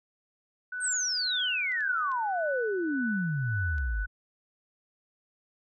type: tone with tremolo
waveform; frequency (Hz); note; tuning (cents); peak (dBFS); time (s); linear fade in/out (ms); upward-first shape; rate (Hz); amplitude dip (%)
sine; 1490; F#6; +12; -31; 0.72-4.06; 5; sine; 1.8; 55
type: exponential sweep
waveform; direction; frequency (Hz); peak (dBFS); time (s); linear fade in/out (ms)
sine; down; 8800 to 45.87; -27; 0.8-4.07; 50
type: clicks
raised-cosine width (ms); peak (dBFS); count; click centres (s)
0.2; -35; 5; 1.174 / 1.72 / 1.807 / 2.117 / 3.782
effects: none